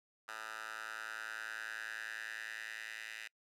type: tone with high-pass filter sweep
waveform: 10% pulse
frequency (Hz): 110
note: A2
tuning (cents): 0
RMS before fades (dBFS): -45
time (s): 0.28-3.28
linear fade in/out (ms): 5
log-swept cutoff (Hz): 1200 to 2100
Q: 4.6
effects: noise-tail reverb RT60 0.1 s tail -26 dB re dry + low-pass 12000 Hz 12 dB/octave